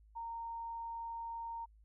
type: tone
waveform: sine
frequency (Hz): 923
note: A#5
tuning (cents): -17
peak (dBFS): -40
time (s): 0.15-1.66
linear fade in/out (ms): 20
effects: added 53 Hz sine -60 dBFS peak until 1.84 s